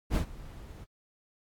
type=noise with ADSR envelope; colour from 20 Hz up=brown; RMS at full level=-24 dBFS; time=0.1-0.86 s; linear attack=58 ms; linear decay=94 ms; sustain=-21 dB; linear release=37 ms; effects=AAC 64 kbps